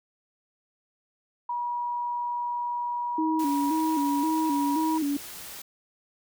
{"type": "tone", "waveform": "sine", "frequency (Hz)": 963, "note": "B5", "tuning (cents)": -44, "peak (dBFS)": -27, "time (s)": [1.49, 4.98], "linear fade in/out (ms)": 5}
{"type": "tone with vibrato", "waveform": "sine", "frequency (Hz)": 300.2, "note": "D4", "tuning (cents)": 38, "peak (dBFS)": -24, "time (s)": [3.18, 5.17], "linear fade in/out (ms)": 5, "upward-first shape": "square", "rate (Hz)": 1.9, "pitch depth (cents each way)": 91}
{"type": "noise", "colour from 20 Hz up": "white", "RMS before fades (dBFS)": -41, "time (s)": [3.39, 5.62], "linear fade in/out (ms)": 5}
{"effects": []}